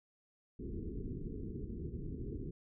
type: low-pass noise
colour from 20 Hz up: pink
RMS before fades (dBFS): -42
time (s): 0.59-2.51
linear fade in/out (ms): 5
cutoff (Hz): 440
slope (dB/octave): 96
effects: none